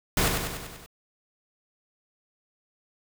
pink noise with echo, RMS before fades -23 dBFS, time 0.17-0.28 s, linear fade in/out 2 ms, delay 97 ms, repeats 6, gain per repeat -4 dB, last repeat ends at 0.862 s, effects none

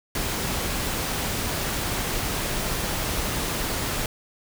pink noise, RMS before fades -27 dBFS, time 0.15-4.06 s, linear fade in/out 2 ms, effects none

